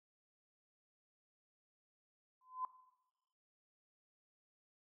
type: tone with exponential growth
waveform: sine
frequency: 1020 Hz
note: C6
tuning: 44 cents flat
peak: -34 dBFS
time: 2.41-2.65 s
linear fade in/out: 2 ms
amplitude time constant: 51 ms
effects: noise-tail reverb RT60 1.0 s tail -17 dB re dry